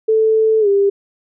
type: tone with pitch glide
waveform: sine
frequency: 440 to 398.8 Hz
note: A4 to G4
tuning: 0 to +30 cents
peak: -10 dBFS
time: 0.08-0.9 s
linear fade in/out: 10 ms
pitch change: -170 cents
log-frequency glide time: 0.6-0.68 s
effects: none